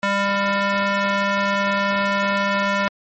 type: tone with band-pass filter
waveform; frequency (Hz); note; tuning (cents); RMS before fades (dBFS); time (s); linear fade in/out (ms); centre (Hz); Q
square; 199.4; G3; +30; -20; 0.03-2.88; 0; 1500; 0.96
effects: MP3 32 kbps